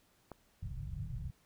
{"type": "click", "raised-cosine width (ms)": 1, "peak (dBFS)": -31, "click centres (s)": 0.317}
{"type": "low-pass noise", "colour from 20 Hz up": "white", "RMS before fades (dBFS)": -41, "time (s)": [0.62, 1.31], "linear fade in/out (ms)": 10, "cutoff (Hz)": 150, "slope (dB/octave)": 48}
{"effects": ["pink hiss -70 dBFS RMS until 1.45 s"]}